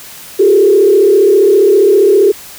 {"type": "tone with frequency modulation", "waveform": "sine", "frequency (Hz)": 400.2, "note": "G4", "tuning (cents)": 36, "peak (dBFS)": -4, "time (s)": [0.39, 2.32], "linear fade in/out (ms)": 10, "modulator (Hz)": 35, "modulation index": 1.1, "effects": ["white hiss -32 dBFS RMS until 2.58 s"]}